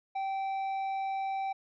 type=tone with tanh clipping; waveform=sine; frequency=776 Hz; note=G5; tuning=18 cents flat; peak=-32 dBFS; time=0.15-1.53 s; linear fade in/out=10 ms; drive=7 dB; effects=none